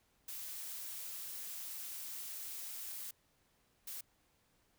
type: noise bursts at uneven times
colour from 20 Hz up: blue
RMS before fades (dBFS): -45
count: 2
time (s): 0.28-3.11 / 3.87-4.01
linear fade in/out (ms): 5
effects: pink hiss -74 dBFS RMS until 4.78 s